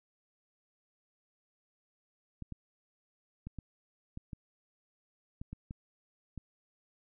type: clicks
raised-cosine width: 5 ms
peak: -29 dBFS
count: 10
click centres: 2.423 / 2.523 / 3.47 / 3.587 / 4.174 / 4.332 / 5.415 / 5.53 / 5.709 / 6.377 s
effects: none